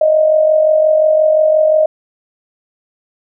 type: tone with amplitude modulation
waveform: sine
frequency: 622.3 Hz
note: D#5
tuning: in tune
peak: -5 dBFS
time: 0.01-1.86 s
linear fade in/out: 5 ms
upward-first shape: sine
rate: 45.7 Hz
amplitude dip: 55%
effects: none